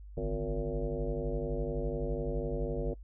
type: tone with frequency modulation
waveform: sine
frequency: 254.1 Hz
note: B3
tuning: 49 cents sharp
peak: -30 dBFS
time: 0.17-2.94 s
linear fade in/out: 5 ms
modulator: 104 Hz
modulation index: 3
effects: noise-tail reverb RT60 0.1 s tail -20 dB re dry + added 50 Hz sine -45 dBFS peak until 3.03 s